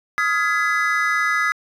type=chord; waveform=triangle; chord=F half-diminished seventh; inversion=third; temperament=just; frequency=1257.2 / 1396.9 / 1676.3 / 2012 Hz; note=Eb6 / F6 / Ab6 / Cb7; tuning=+18 / 0 / +16 / +32 cents; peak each=-20 / -25 / -20 / -20 dBFS; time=0.18-1.52 s; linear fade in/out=0 ms; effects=tanh soft clip ceiling -6 dBFS